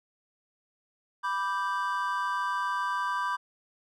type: chord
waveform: triangle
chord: G major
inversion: first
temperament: equal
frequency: 987.8 / 1174.7 / 1568 Hz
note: B5 / D6 / G6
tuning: 0 / 0 / 0 cents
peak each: -29 / -30 / -32 dBFS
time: 1.23-3.37 s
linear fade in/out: 20 ms
effects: none